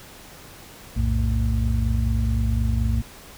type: tone cluster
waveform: sine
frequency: 60.5 / 84.7 / 110 / 226.3 Hz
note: B1 / E2 / A2 / A3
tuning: -35 / +48 / 0 / +49 cents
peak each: -21 / -29 / -24 / -29 dBFS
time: 0.96-3.02 s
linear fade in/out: 10 ms
effects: pink hiss -44 dBFS RMS until 3.37 s